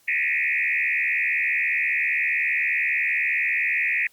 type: tone with frequency modulation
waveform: sine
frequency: 2189 Hz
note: C#7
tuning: 22 cents flat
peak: -20 dBFS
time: 0.08-4.07 s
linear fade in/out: 2 ms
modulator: 75.1 Hz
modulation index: 4.7
effects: white hiss -60 dBFS RMS until 4.12 s + Opus 48 kbps